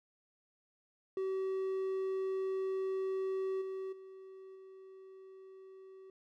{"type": "tone with level steps", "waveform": "triangle", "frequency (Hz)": 381.5, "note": "G4", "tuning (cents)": -47, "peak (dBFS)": [-31, -36, -47, -49], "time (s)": [1.17, 6.1], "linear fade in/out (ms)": 2, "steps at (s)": [3.61, 3.92, 4.55], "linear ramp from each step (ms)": 10, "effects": []}